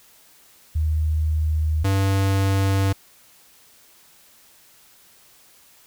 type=tone pair in turn; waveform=sine / square; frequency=77.78 / 97.33 Hz; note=D#2 / G2; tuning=0 / -12 cents; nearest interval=major third; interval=388 cents; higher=second; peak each=-18 dBFS; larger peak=neither; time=0.75-1.84 / 1.84-2.93 s; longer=neither; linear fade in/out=10 ms; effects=white hiss -53 dBFS RMS until 5.86 s